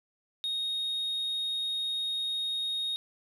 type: tone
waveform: sine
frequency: 3729 Hz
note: A#7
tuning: in tune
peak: -27 dBFS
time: 0.44-2.96 s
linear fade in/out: 0 ms
effects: tanh soft clip ceiling -28 dBFS + 11-bit